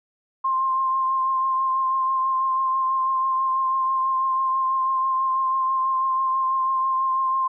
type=tone with vibrato; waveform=sine; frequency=1055 Hz; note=C6; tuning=14 cents sharp; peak=-19 dBFS; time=0.44-7.48 s; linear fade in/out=10 ms; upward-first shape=triangle; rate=6.1 Hz; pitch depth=22 cents each way; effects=none